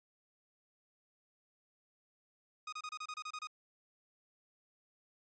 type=tone bursts; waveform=sawtooth; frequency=1244.5 Hz; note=D#6; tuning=in tune; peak=-37 dBFS; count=10; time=2.67-3.472 s; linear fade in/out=5 ms; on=55 ms; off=28 ms; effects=resampled to 16000 Hz